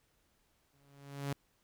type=tone with exponential growth; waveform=sawtooth; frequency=140.3 Hz; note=C#3; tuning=21 cents sharp; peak=-29 dBFS; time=0.73-1.33 s; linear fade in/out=5 ms; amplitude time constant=130 ms; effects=pink hiss -74 dBFS RMS until 1.63 s